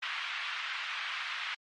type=band-pass noise; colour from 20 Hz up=white; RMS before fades=-37 dBFS; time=0.02-1.55 s; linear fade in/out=10 ms; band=1100 to 3100 Hz; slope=24 dB/octave; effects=MP3 48 kbps